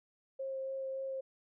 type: tone with vibrato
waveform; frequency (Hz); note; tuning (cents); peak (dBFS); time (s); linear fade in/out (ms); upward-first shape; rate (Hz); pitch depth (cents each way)
sine; 534; C5; +35; -36; 0.39-1.21; 10; sine; 3.5; 9
effects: none